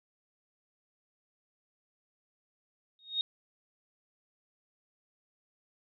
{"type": "tone with exponential growth", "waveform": "sine", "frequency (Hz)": 3727, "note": "A#7", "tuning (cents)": -1, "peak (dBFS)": -24, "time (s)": [2.99, 3.21], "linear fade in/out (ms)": 1, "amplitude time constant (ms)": 47, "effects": []}